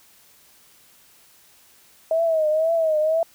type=tone with vibrato; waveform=sine; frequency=638 Hz; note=D#5; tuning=43 cents sharp; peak=-17 dBFS; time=2.11-3.23 s; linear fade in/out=2 ms; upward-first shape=triangle; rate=2 Hz; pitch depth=91 cents each way; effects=white hiss -54 dBFS RMS until 3.34 s